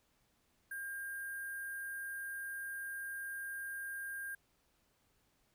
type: tone with sample-and-hold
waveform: sine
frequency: 1605 Hz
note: G6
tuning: 40 cents sharp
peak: -40 dBFS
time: 0.71-4.35 s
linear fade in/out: 5 ms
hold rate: 11025 Hz
effects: pink hiss -75 dBFS RMS until 5.54 s